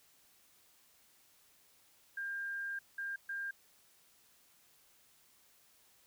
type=tone bursts at uneven times; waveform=sine; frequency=1600 Hz; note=G6; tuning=35 cents sharp; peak=-37 dBFS; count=3; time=2.17-2.79 / 2.98-3.16 / 3.29-3.51 s; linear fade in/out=5 ms; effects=white hiss -67 dBFS RMS until 6.06 s